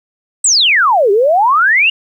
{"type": "exponential two-way sweep", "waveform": "sine", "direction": "down then up", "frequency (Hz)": [8372, 383.3, 2900], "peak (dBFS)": -7, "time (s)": [0.44, 1.9], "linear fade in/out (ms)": 5, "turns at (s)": 1.11, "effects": ["8-bit"]}